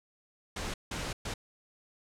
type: noise bursts at uneven times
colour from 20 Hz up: pink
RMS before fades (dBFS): -36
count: 3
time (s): 0.56-0.74 / 0.91-1.13 / 1.25-1.34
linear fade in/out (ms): 5
effects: low-pass 8000 Hz 12 dB/octave